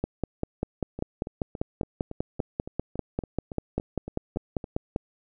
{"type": "two click trains", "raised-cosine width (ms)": 2, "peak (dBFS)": [-13, -22], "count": [26, 14], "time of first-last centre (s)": [[0.04, 4.961], [0.99, 4.642]], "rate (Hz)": [5.08, 3.56], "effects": []}